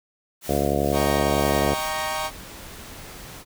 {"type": "noise with tremolo", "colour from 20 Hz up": "white", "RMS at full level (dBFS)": -35, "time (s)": [0.41, 1.92], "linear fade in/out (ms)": 50, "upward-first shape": "triangle", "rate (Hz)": 2.1, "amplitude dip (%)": 60}
{"type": "harmonic tone", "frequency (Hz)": 71, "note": "C#2", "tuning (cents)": 42, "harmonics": [1, 2, 3, 4, 5, 6, 7, 8, 9, 10], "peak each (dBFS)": [-29, -29, -29, -29, -29, -29, -29, -29, -29, -29], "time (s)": [0.48, 1.75], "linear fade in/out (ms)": 20}
{"type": "chord", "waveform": "sawtooth", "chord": "Eb dominant seventh", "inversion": "none", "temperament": "equal", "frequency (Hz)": [622.3, 784, 932.3, 1108.7], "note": ["Eb5", "G5", "Bb5", "Db6"], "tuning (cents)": [0, 0, 0, 0], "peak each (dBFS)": -27, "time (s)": [0.92, 2.31], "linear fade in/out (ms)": 50}
{"type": "noise", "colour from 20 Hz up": "pink", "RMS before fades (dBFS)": -40, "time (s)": [1.52, 3.45], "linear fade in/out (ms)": 50}
{"effects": []}